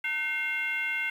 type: tone with frequency modulation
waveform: sine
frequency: 2128 Hz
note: C7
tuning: 29 cents sharp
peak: -27 dBFS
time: 0.04-1.1 s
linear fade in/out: 5 ms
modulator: 609 Hz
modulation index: 0.97
effects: 9-bit